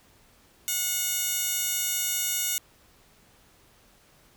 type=tone with high-pass filter; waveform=15% pulse; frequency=725 Hz; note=F#5; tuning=35 cents flat; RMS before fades=-28 dBFS; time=0.68-2.58 s; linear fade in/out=0 ms; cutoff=5400 Hz; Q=0.72; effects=pink hiss -59 dBFS RMS until 4.36 s